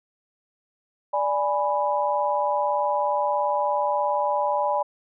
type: chord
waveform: sine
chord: G# diminished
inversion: second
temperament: equal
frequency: 587.3 / 830.6 / 987.8 Hz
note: D5 / G#5 / B5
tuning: 0 / 0 / 0 cents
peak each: -25 dBFS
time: 1.13-4.83 s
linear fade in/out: 10 ms
effects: none